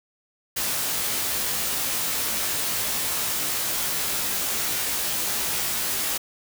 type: noise with comb filter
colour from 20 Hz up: white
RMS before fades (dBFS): -26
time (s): 0.56-6.18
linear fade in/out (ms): 10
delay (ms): 18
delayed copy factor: +0.8
effects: none